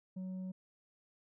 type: tone with tanh clipping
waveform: sine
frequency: 186.2 Hz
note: F#3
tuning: 11 cents sharp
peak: -40 dBFS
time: 0.16-0.52 s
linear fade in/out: 10 ms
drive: 4 dB
effects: none